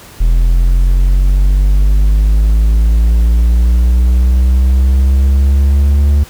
triangle linear sweep, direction up, 41.18 to 72.4 Hz, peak -4 dBFS, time 0.2-6.24 s, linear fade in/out 10 ms, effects pink hiss -36 dBFS RMS until 6.29 s

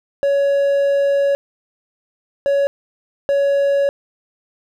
triangle tone bursts at uneven times, 560 Hz, C#5, 18 cents sharp, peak -11 dBFS, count 3, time 0.23-1.35 / 2.46-2.67 / 3.29-3.89 s, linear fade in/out 0 ms, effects none

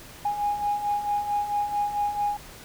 sine beating tone pair, 820 / 824.5 Hz, G#5 / G#5, -22 / -13 cents, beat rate 4.5 Hz, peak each -30 / -24 dBFS, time 0.25-2.37 s, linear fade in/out 5 ms, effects tanh soft clip ceiling -17 dBFS + pink hiss -45 dBFS RMS until 2.64 s

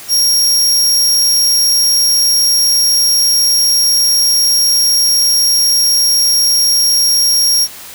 sawtooth tone, 5588 Hz, F8, in tune, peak -6 dBFS, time 0.08-7.68 s, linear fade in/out 50 ms, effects white hiss -32 dBFS RMS until 7.94 s

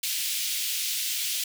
pink high-pass noise, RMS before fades -29 dBFS, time 0.03-1.44 s, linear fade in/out 5 ms, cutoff 2700 Hz, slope 24 dB/octave, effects none

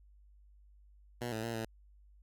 10% pulse tone with pitch steps, 120.7 / 110.7 / 115.9 / 112.5 Hz, B2 / A2 / A#2 / A2, -39 / +11 / -10 / +39 cents, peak -28 dBFS, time 1.21-1.65 s, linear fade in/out 5 ms, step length 110 ms, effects added 50 Hz sine -58 dBFS peak until 2.22 s

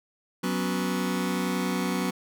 sawtooth chord, F# suspended fourth, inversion none, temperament just, 185 / 246.7 / 277.5 Hz, F#3 / B3 / C#4, 0 / -2 / +2 cents, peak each -24 / -26 / -28 dBFS, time 0.43-2.11 s, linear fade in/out 10 ms, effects none

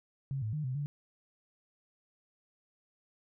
sine tone with pitch steps, 136.3 / 108.5 / 151.7 / 128.4 / 144.7 Hz, C#3 / A2 / D#3 / C3 / D3, -29 / -24 / -44 / -32 / -25 cents, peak -32 dBFS, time 0.31-0.86 s, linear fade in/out 0 ms, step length 110 ms, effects none

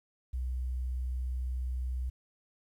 sine tone, 62.9 Hz, B1, 32 cents sharp, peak -31 dBFS, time 0.33-2.1 s, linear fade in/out 10 ms, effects 11-bit

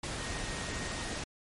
sine tone in noise, 1864.7 Hz, A#6, in tune, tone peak -45 dBFS, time 0.19-1.19 s, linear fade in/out 5 ms, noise pink, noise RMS -37 dBFS, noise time 0.03-1.24 s, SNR -11 dB, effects low-pass 10000 Hz 12 dB/octave + MP3 48 kbps

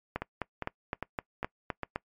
two click trains, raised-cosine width 0.5 ms, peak -16 / -18 dBFS, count 8 / 5, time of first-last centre 0.16-1.959 / 0.22-1.833 s, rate 3.89 / 2.48 Hz, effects noise-tail reverb RT60 0.1 s tail -23 dB re dry + MP3 96 kbps

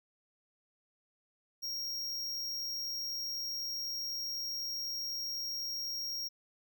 square tone, 5588 Hz, F8, in tune, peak -36 dBFS, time 1.62-6.29 s, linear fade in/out 20 ms, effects none

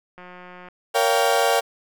click train, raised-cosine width 0.5 ms, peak -27 dBFS, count 92, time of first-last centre 0.18-0.686 s, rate 180 Hz
35% pulse chord, G half-diminished seventh, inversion first, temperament equal with one note detuned, 466.2 / 565 / 698.5 / 784 Hz, Bb4 / Db5 / F5 / G5, 0 / +33 / 0 / 0 cents, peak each -21 dBFS, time 0.94-1.61 s, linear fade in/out 20 ms
effects none

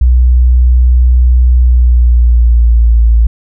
sine tone with pitch glide, 61.7 to 56.58 Hz, B1 to A1, -1 to +49 cents, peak -3 dBFS, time 0.01-3.27 s, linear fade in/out 5 ms, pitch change -150 cents, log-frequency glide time 1.57-3.05 s, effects none

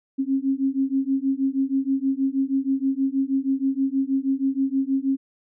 sine beating tone pair, 266.7 / 273 Hz, C4 / C#4, +33 / -26 cents, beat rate 6.3 Hz, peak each -23 dBFS, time 0.18-5.17 s, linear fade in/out 20 ms, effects none

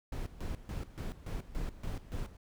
brown noise with tremolo, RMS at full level -37 dBFS, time 0.12-2.37 s, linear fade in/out 5 ms, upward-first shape square, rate 3.5 Hz, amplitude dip 80%, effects none

